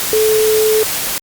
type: tone in noise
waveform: sine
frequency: 434 Hz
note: A4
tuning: 24 cents flat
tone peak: -10 dBFS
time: 0.13-0.83 s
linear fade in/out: 0 ms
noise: white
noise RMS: -19 dBFS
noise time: 0-1.18 s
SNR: +6 dB
effects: Opus 48 kbps

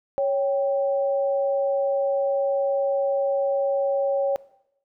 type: tone pair together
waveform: sine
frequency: 554.4 / 784 Hz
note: C#5 / G5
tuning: 0 / 0 cents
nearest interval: tritone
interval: 600 cents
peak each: -20 / -30 dBFS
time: 0.18-4.36 s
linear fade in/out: 0 ms
effects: noise-tail reverb RT60 0.8 s tail -19 dB re dry

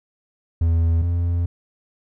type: tone pair in turn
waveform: triangle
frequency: 83 / 86.15 Hz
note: E2 / F2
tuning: +12 / -23 cents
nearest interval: minor second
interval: 65 cents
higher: second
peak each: -13 / -16 dBFS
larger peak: first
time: 0.61-1.02 / 1.02-1.46 s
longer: second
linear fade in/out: 5 ms
effects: none

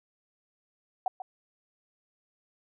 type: tone with echo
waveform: sine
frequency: 750 Hz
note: F#5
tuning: 23 cents sharp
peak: -24 dBFS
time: 1.06-1.08 s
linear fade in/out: 2 ms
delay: 140 ms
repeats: 1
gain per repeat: -11 dB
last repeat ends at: 1.22 s
effects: none

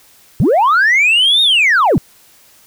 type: linear two-way sweep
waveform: sine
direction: up then down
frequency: 98.8 to 3748 to 98.8 Hz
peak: -6 dBFS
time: 0.4-1.98 s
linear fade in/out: 0 ms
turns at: 1.42 s
effects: tanh soft clip ceiling -6 dBFS + white hiss -47 dBFS RMS until 2.66 s

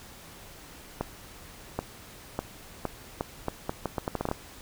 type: accelerating click train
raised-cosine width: 1 ms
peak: -14 dBFS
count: 15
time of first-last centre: 1.01-4.314 s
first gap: 780 ms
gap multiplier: 0.77
effects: pink hiss -48 dBFS RMS until 4.61 s

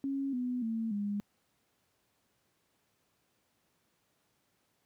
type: tone with pitch steps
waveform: sine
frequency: 274.2 / 248.6 / 225.3 / 204.2 Hz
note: C#4 / B3 / A3 / G#3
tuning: -19 / +12 / +41 / -29 cents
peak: -31 dBFS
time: 0.04-1.2 s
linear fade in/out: 0 ms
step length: 290 ms
effects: pink hiss -75 dBFS RMS until 4.85 s + high-pass 100 Hz 12 dB/octave

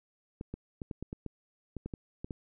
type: clicks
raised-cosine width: 3 ms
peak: -25 dBFS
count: 12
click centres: 0.411 / 0.54 / 0.818 / 0.912 / 1.026 / 1.129 / 1.263 / 1.767 / 1.86 / 1.938 / 2.245 / 2.308 s
effects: none

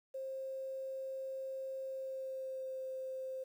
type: tone with pitch glide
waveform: sine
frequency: 531 to 523.4 Hz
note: C5 to C5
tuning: +25 to 0 cents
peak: -39 dBFS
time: 0.14-3.44 s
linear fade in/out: 10 ms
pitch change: -25 cents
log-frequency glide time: 1.84-2.86 s
effects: 11-bit

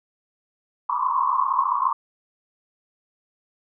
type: band-pass noise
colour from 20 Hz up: pink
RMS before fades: -22 dBFS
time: 0.89-1.93 s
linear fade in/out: 5 ms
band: 1000 to 1100 Hz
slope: 96 dB/octave
effects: none

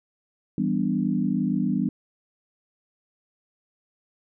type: chord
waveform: sine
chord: E minor seventh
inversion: none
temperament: equal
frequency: 164.81 / 196 / 246.9 / 293.7 Hz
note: E3 / G3 / B3 / D4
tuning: 0 / 0 / 0 / 0 cents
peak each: -29 / -25 / -26 / -29 dBFS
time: 0.58-1.89 s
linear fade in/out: 2 ms
effects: none

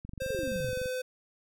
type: click train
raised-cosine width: 5 ms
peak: -29 dBFS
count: 20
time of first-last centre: 0.05-0.859 s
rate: 23.5 Hz
type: tone with pitch glide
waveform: square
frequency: 527 to 509.3 Hz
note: C5 to C5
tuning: +12 to -47 cents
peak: -32 dBFS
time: 0.2-1.02 s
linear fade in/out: 10 ms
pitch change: -59 cents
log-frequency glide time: 0.4-0.73 s
type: exponential sweep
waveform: sine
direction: down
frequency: 561 to 104.8 Hz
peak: -35 dBFS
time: 0.26-0.72 s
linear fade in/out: 10 ms
effects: none

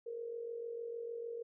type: tone with amplitude modulation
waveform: sine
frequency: 466.2 Hz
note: A#4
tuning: in tune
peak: -37 dBFS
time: 0.06-1.43 s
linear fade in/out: 10 ms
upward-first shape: sine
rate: 46.6 Hz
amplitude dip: 60%
effects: none

